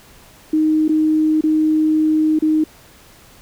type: tone with dropouts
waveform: sine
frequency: 311.1 Hz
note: D#4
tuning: in tune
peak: -12 dBFS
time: 0.53-2.64 s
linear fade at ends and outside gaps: 5 ms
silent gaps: 0.881-0.892 / 1.41-1.437 / 2.39-2.422 s
effects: pink hiss -46 dBFS RMS until 3.41 s